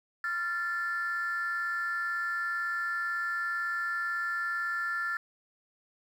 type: ring-modulated tone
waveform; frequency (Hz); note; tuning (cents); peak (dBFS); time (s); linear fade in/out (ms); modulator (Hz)
triangle; 1568; G6; 0; -23; 0.24-5.17; 2; 189
effects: tanh soft clip ceiling -25 dBFS + 10-bit